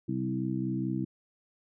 harmonic tone with a mistuned harmonic, 64.6 Hz, C2, 21 cents flat, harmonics 2 / 3 / 4 / 5, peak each -34 / -34 / -35 / -34 dBFS, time 0.08-1.05 s, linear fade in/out 10 ms, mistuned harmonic 2, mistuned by +30 cents, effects none

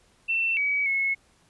sine tone with pitch steps, 2688 / 2273 / 2185 Hz, E7 / C#7 / C#7, +33 / +43 / -26 cents, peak -22 dBFS, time 0.28-1.15 s, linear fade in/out 20 ms, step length 290 ms, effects pink hiss -62 dBFS RMS until 1.49 s + resampled to 24000 Hz

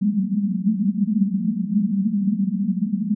pink band-pass noise, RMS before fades -21 dBFS, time 0.01-3.15 s, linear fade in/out 10 ms, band 190 to 220 Hz, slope 96 dB/octave, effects none

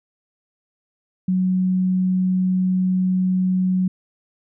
sine tone, 185 Hz, F#3, in tune, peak -16 dBFS, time 1.28-3.88 s, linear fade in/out 5 ms, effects none

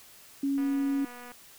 sine tone, 277.2 Hz, C#4, in tune, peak -25 dBFS, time 0.43-1.05 s, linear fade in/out 5 ms
click train, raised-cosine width 0.5 ms, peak -32 dBFS, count 181, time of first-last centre 0.58-1.318 s, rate 244 Hz
effects white hiss -53 dBFS RMS until 1.58 s

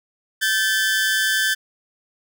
sawtooth tone pair together, 1550.2 / 1740 Hz, G6 / A6, -20 / -20 cents, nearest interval major second, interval 200 cents, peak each -17 dBFS, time 0.41-1.55 s, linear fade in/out 20 ms, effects none

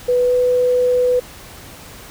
sine tone with pitch glide, 493.9 to 497 Hz, B4 to B4, 0 to +11 cents, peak -12 dBFS, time 0.08-1.2 s, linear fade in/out 10 ms, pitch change +11 cents, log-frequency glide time 0.26-0.33 s, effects pink hiss -38 dBFS RMS until 2.1 s

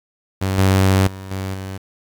sawtooth tone with level steps, 95.6 Hz, G2, 43 cents flat, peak -14 / -8 / -27 / -19 / -23 dBFS, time 0.41-1.78 s, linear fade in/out 10 ms, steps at 0.58 / 1.07 / 1.31 / 1.54 s, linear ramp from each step 5 ms, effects 8-bit

